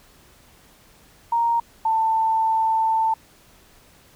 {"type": "tone pair in turn", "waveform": "sine", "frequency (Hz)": [932.3, 890.3], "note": ["A#5", "A5"], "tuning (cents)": [0, 20], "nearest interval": "minor second", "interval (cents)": 80, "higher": "first", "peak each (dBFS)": -17, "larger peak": "neither", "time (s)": [[1.32, 1.6], [1.85, 3.14]], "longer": "second", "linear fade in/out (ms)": 5, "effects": ["pink hiss -53 dBFS RMS until 4.15 s"]}